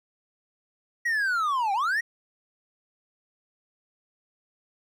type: linear two-way sweep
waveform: triangle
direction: down then up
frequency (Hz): 1929 to 762 to 1929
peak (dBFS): -21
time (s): 1.05-2.01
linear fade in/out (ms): 10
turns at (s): 1.73
effects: none